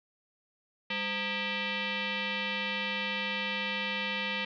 sine tone with frequency modulation, 201 Hz, G3, 44 cents sharp, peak -30 dBFS, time 0.9-4.45 s, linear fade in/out 5 ms, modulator 716 Hz, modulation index 4.6, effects none

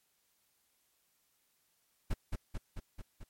brown noise with echo, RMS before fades -31 dBFS, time 2.1-2.14 s, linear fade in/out 10 ms, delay 220 ms, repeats 5, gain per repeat -3 dB, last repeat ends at 3.24 s, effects white hiss -75 dBFS RMS until 3.29 s + MP3 64 kbps

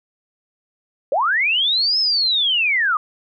sine linear two-way sweep, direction up then down, 494.2 to 5274 to 1175 Hz, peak -15 dBFS, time 1.12-2.97 s, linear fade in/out 2 ms, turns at 1.99 s, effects none

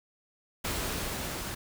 pink noise with level ramp, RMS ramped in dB -32 to -37 dBFS, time 0.64-1.55 s, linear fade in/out 10 ms, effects none

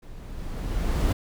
brown noise with level ramp, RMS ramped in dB -43 to -19 dBFS, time 0.02-1.13 s, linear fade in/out 10 ms, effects none

